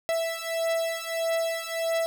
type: beating tone pair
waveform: 45% pulse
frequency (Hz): 659.3 / 660.9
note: E5 / E5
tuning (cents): 0 / +4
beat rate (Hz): 1.6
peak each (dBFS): -29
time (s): 0.09-2.06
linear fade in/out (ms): 0
effects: 10-bit